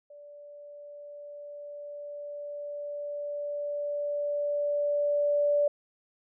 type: tone with level ramp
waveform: sine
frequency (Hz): 582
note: D5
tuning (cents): -16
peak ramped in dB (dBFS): -46 to -21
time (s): 0.1-5.68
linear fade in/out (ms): 5
effects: none